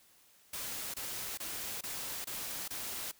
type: noise bursts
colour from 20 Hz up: white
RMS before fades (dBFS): -40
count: 6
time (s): 0.53-3.115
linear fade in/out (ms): 5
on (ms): 410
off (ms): 25
effects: white hiss -64 dBFS RMS until 3.19 s